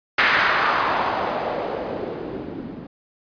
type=noise with low-pass filter sweep; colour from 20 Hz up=blue; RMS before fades=-23 dBFS; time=0.18-2.87 s; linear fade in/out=5 ms; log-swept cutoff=1800 to 230 Hz; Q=2; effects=resampled to 11025 Hz